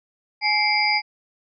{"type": "tone cluster", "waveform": "sine", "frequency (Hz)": [841, 2104, 2312, 4870], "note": ["G#5", "C7", "D7", "D#8"], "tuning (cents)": [22, 9, -28, -38], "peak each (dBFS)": -23, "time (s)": [0.41, 1.02], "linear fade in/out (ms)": 50, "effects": []}